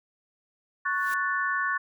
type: noise with exponential growth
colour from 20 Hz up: white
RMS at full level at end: -39 dBFS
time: 0.85-1.14 s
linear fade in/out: 1 ms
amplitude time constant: 62 ms
type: chord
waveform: sine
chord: F# minor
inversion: second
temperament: equal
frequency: 1108.7 / 1480 / 1760 Hz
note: C#6 / F#6 / A6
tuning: 0 / 0 / 0 cents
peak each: -29 dBFS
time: 0.85-1.78 s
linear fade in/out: 10 ms
effects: none